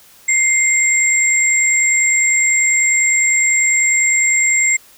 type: tone pair together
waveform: sine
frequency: 2103 / 7533 Hz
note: C7 / A#8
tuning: +8 / +17 cents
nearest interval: octave + minor seventh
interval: 2209 cents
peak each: -14 dBFS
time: 0.28-4.77 s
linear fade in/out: 10 ms
effects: white hiss -46 dBFS RMS until 4.97 s